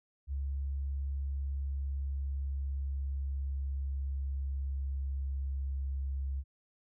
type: tone with pitch glide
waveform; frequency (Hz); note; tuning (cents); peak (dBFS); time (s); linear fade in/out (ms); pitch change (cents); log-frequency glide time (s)
sine; 69 to 67.89; C#2 to C#2; -7 to -35; -32; 0.27-6.44; 50; -28; 1.19-5.88
effects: none